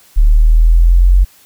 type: exponential sweep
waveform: sine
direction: up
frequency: 36.71 to 46.37 Hz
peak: -4 dBFS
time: 0.16-1.25 s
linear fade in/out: 20 ms
effects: white hiss -46 dBFS RMS until 1.45 s